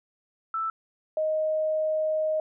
sine tone pair in turn, 1322 / 623.9 Hz, E6 / D#5, +5 / +5 cents, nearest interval octave + minor second, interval 1300 cents, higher first, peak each -26 / -23 dBFS, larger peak second, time 0.54-0.7 / 1.17-2.4 s, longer second, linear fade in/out 2 ms, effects none

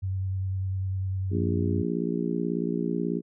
sine tone with vibrato, 95 Hz, F#2, 46 cents sharp, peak -26 dBFS, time 0.02-1.83 s, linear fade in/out 20 ms, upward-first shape square, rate 10 Hz, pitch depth 13 cents each way
harmonic tone, 58.27 Hz, A#1, in tune, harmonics 3 / 4 / 5 / 6 / 7, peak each -30 / -31 / -32 / -33 / -33 dBFS, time 1.3-3.22 s, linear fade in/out 50 ms
effects none

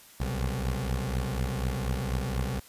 20% pulse beating tone pair, 62 / 66.1 Hz, B1 / C2, +7 / +18 cents, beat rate 4.1 Hz, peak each -26 dBFS, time 0.2-2.6 s, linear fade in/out 5 ms, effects white hiss -53 dBFS RMS until 2.68 s + resampled to 32000 Hz

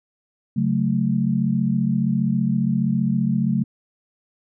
sine chord, F# minor, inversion second, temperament equal, 138.59 / 185 / 220 Hz, C#3 / F#3 / A3, 0 / 0 / 0 cents, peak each -23 / -22 / -21 dBFS, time 0.56-3.64 s, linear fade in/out 10 ms, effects none

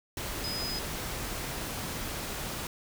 sine tone in noise, 5020 Hz, D#8, 15 cents sharp, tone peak -34 dBFS, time 0.44-0.79 s, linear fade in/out 2 ms, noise pink, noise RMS -36 dBFS, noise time 0.17-2.67 s, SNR -1 dB, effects none

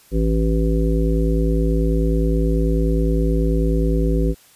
harmonic tone, 54.7 Hz, A1, 9 cents flat, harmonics 1 / 3 / 5 / 7 / 9, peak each -17 / -22 / -24 / -25 / -27 dBFS, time 0.11-4.35 s, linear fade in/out 50 ms, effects white hiss -51 dBFS RMS until 4.55 s + resampled to 32000 Hz

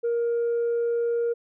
sine tone, 469.7 Hz, A#4, 13 cents sharp, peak -20 dBFS, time 0.03-1.34 s, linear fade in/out 20 ms, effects tanh soft clip ceiling -20 dBFS

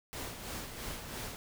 pink noise with tremolo, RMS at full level -40 dBFS, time 0.13-1.36 s, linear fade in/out 0 ms, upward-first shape sine, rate 3 Hz, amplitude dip 50%, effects none

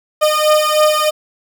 30% pulse beating tone pair, 609 / 612.2 Hz, D#5 / D#5, -37 / -28 cents, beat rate 3.2 Hz, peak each -11 dBFS, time 0.21-1.11 s, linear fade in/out 20 ms, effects none

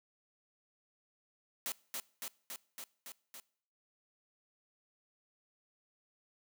white noise with echo, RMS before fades -38 dBFS, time 1.66-1.72 s, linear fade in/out 0 ms, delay 280 ms, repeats 6, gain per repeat -2 dB, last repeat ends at 3.4 s, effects noise-tail reverb RT60 0.6 s tail -23 dB re dry + high-pass 200 Hz 12 dB/octave

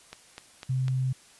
click train, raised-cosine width 0.2 ms, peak -22 dBFS, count 4, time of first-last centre 0.13-0.882 s, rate 3.99 Hz
sine tone, 130 Hz, C3, 11 cents flat, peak -24 dBFS, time 0.69-1.13 s, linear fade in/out 10 ms
effects white hiss -55 dBFS RMS until 1.39 s + resampled to 24000 Hz

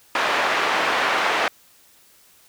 pink band-pass noise, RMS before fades -21 dBFS, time 0.15-1.48 s, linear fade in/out 2 ms, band 690 to 2400 Hz, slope 12 dB/octave, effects white hiss -54 dBFS RMS until 2.48 s

